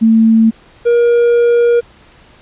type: tone pair in turn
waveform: sine / triangle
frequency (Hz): 223.9 / 474.4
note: A3 / A#4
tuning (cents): +30 / +30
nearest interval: octave + minor second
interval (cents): 1300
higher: second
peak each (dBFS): -5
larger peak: neither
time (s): 0.01-0.51 / 0.85-1.81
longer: second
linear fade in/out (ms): 20
effects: pink hiss -44 dBFS RMS until 2.41 s + resampled to 8000 Hz